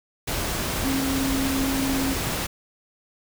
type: tone in noise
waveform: sine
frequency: 269.1 Hz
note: C4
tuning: 49 cents sharp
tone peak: -23 dBFS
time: 0.84-2.14 s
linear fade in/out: 10 ms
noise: pink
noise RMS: -27 dBFS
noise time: 0.27-2.47 s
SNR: +1 dB
effects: none